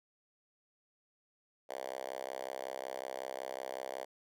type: tone with high-pass filter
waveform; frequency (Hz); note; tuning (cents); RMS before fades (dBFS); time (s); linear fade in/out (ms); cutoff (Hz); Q
5% pulse; 65.41; C2; 0; -42; 1.69-4.05; 10; 580; 2.7
effects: none